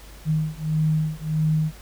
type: beating tone pair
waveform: sine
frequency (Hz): 155.2 / 156.8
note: D#3 / D#3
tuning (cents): -4 / +14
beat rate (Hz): 1.6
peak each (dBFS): -23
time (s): 0.25-1.72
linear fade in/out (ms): 50
effects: added 50 Hz sine -42 dBFS peak until 1.81 s + pink hiss -47 dBFS RMS until 1.81 s